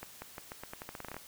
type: accelerating click train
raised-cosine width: 0.5 ms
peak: -26 dBFS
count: 15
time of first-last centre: 0.03-1.166 s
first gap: 190 ms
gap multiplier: 0.85
effects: white hiss -53 dBFS RMS until 1.27 s